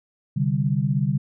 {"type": "chord", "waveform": "sine", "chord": "C suspended second", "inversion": "none", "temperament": "just", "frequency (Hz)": [130.81, 147.16, 196.22], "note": ["C3", "D3", "G3"], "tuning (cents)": [0, 4, 2], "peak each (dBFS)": [-24, -22, -25], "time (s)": [0.36, 1.18], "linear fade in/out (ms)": 10, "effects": []}